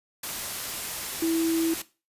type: tone in noise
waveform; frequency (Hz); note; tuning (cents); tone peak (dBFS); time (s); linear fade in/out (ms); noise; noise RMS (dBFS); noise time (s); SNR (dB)
sine; 328; E4; -9; -22; 1.22-1.74; 5; white; -33; 0.23-1.82; +8
effects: noise-tail reverb RT60 0.3 s tail -17 dB re dry + resampled to 32000 Hz